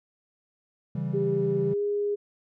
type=chord; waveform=triangle; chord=C# diminished; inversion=none; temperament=equal; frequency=138.59 / 164.81 / 196 Hz; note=C#3 / E3 / G3; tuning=0 / 0 / 0 cents; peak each=-29 / -29 / -31 dBFS; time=0.95-1.74 s; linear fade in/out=5 ms
type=tone with pitch glide; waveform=sine; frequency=397.8 to 410.4 Hz; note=G4 to G#4; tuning=+25 to -21 cents; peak=-24 dBFS; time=1.13-2.16 s; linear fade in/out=20 ms; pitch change=+54 cents; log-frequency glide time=1.64-1.82 s
effects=none